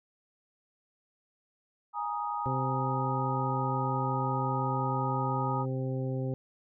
sine chord, Ab suspended second, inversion none, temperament equal with one note detuned, 830.6 / 941 / 1244.5 Hz, Ab5 / Bb5 / Eb6, 0 / +16 / 0 cents, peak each -35 dBFS, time 1.93-5.66 s, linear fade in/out 50 ms
harmonic tone, 130.81 Hz, C3, in tune, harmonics 1 / 2 / 3 / 4 / 6, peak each -31 / -37 / -39 / -39 / -50 dBFS, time 2.46-6.34 s, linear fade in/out 0 ms
effects none

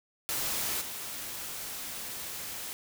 white noise with level steps, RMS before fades -32 / -39 dBFS, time 0.29-2.73 s, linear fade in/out 0 ms, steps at 0.8 s, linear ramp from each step 20 ms, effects none

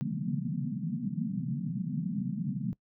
pink band-pass noise, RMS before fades -33 dBFS, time 0.01-2.73 s, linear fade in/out 0 ms, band 130 to 250 Hz, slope 96 dB/octave, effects noise-tail reverb RT60 0.1 s tail -22 dB re dry

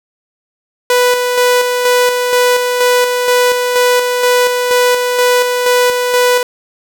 sawtooth tone with tremolo, 493.9 Hz, B4, in tune, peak -4 dBFS, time 0.9-6.43 s, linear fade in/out 2 ms, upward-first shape square, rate 2.1 Hz, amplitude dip 40%, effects none

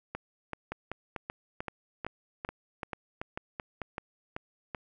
two click trains, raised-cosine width 0.5 ms, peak -20 / -20 dBFS, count 13 / 8, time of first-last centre 0.15-4.748 / 0.72-3.817 s, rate 2.61 / 2.26 Hz, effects none

